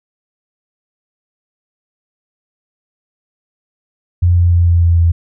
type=tone with pitch steps; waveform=sine; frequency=87.8 / 87.09 / 86.39 / 85.7 / 85.01 / 84.32 Hz; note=F2 / F2 / F2 / F2 / F2 / E2; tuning=+10 / -4 / -18 / -32 / -46 / +40 cents; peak=-7 dBFS; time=4.22-5.12 s; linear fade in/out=10 ms; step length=150 ms; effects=none